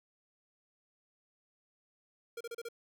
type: tone bursts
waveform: square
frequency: 466.2 Hz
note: A#4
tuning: in tune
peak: -40 dBFS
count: 5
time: 2.37-2.687 s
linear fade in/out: 5 ms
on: 37 ms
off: 33 ms
effects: none